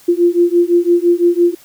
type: beating tone pair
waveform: sine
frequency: 344.4 / 350.3 Hz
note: F4 / F4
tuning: -24 / +5 cents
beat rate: 5.9 Hz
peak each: -12 dBFS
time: 0.08-1.55 s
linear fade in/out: 10 ms
effects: white hiss -45 dBFS RMS until 1.64 s